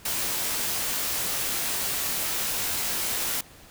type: noise with comb filter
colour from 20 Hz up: white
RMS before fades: -28 dBFS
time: 0.05-3.41 s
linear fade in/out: 5 ms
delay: 19 ms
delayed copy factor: -0.5
effects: pink hiss -50 dBFS RMS until 3.7 s